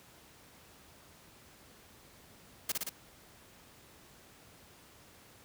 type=noise with echo; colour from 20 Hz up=white; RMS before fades=-32 dBFS; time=2.69-2.72 s; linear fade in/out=5 ms; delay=58 ms; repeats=3; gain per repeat=-2 dB; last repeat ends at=2.894 s; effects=pink hiss -58 dBFS RMS until 5.44 s + high-pass 60 Hz 12 dB/octave